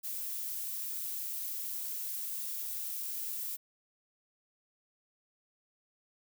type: noise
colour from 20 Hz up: violet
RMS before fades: -38 dBFS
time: 0.03-3.57 s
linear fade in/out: 20 ms
effects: none